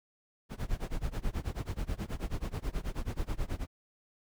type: noise with tremolo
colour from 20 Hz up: brown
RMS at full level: -31 dBFS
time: 0.49-3.67 s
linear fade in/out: 50 ms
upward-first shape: sine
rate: 9.3 Hz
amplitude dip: 95%
effects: none